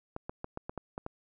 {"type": "clicks", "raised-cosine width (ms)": 1, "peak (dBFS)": -23, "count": 8, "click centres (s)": [0.164, 0.295, 0.444, 0.574, 0.695, 0.777, 0.979, 1.064], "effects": []}